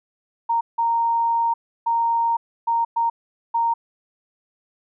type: tone bursts at uneven times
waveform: sine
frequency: 927 Hz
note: A#5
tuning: 10 cents flat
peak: -17 dBFS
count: 6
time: 0.49-0.61 / 0.78-1.54 / 1.86-2.37 / 2.67-2.85 / 2.96-3.1 / 3.54-3.74 s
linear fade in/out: 10 ms
effects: none